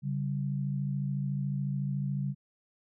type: tone pair together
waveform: sine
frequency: 140 / 193.9 Hz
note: C#3 / G3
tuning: +18 / -19 cents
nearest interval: tritone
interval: 563 cents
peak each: -30 / -35 dBFS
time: 0.02-2.35 s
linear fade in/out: 50 ms
effects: none